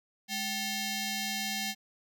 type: ring-modulated tone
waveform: 10% pulse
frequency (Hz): 981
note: B5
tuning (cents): -12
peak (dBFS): -20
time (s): 0.28-1.75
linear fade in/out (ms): 50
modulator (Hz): 1190
effects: none